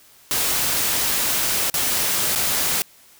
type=noise with dropouts; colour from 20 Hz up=white; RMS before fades=-21 dBFS; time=0.31-2.82 s; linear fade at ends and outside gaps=0 ms; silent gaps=1.699-1.741 / 2.351-2.358 s; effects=white hiss -51 dBFS RMS until 3.19 s